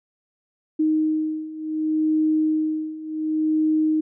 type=beating tone pair; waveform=sine; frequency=311.1 / 311.78 Hz; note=D#4 / D#4; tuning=0 / +4 cents; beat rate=0.68 Hz; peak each=-24 / -21 dBFS; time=0.79-4.01 s; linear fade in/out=10 ms; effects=none